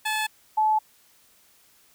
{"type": "tone pair in turn", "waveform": ["15% pulse", "sine"], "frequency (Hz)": [864, 864], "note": ["A5", "A5"], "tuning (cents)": [-32, -32], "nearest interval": "unison", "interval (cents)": 0, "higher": "neither", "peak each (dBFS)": -18, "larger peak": "neither", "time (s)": [[0.05, 0.27], [0.57, 0.79]], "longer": "neither", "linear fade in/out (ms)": 10, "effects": ["white hiss -59 dBFS RMS until 1.94 s"]}